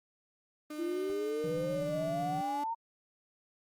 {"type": "tone with pitch glide", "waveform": "35% pulse", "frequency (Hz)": [302.8, 291], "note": ["D#4", "D4"], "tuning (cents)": [-47, -16], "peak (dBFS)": -38, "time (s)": [0.7, 2.64], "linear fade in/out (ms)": 5, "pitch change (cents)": -69, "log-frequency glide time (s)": [1.72, 1.96]}
{"type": "exponential sweep", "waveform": "sine", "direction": "up", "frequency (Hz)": [329.6, 932.3], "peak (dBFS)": -32, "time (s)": [0.78, 2.75], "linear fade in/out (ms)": 20}
{"type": "tone with vibrato", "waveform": "triangle", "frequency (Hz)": 162.4, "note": "E3", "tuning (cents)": -26, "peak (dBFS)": -36, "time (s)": [1.44, 2.41], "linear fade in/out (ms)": 0, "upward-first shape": "sine", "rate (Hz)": 16, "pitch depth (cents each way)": 160}
{"effects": ["Opus 32 kbps"]}